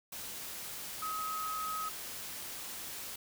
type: tone in noise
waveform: sine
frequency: 1270 Hz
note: D#6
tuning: 35 cents sharp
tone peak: -35 dBFS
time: 1.02-1.89 s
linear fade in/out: 5 ms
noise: white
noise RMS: -43 dBFS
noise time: 0.12-3.16 s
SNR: +5 dB
effects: none